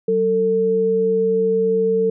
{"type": "tone pair together", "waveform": "sine", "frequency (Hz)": [188.57, 448.5], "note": ["F#3", "A4"], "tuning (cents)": [33, 33], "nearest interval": "octave + minor third", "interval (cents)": 1500, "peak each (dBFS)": [-24, -15], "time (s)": [0.08, 2.1], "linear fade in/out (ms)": 5, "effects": []}